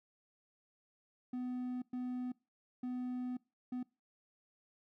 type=tone bursts at uneven times; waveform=triangle; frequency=250 Hz; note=B3; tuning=21 cents sharp; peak=-35 dBFS; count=4; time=1.33-1.82 / 1.93-2.32 / 2.83-3.37 / 3.72-3.83 s; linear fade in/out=5 ms; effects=noise-tail reverb RT60 0.3 s tail -24 dB re dry